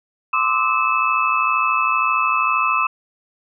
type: tone cluster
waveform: sine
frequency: 1038 / 1180 / 1293 / 2607 Hz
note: C6 / D6 / E6 / E7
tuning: -14 / +8 / -34 / -20 cents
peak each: -21 dBFS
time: 0.33-2.87 s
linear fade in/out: 5 ms
effects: none